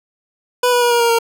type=tone with pitch steps; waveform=25% pulse; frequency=493.9 / 487.4 / 480.9 / 474.6 / 468.3 / 462.2 Hz; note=B4 / B4 / B4 / A#4 / A#4 / A#4; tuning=0 / -23 / -46 / +31 / +8 / -15 cents; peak=-8 dBFS; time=0.63-1.188 s; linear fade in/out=5 ms; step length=93 ms; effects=none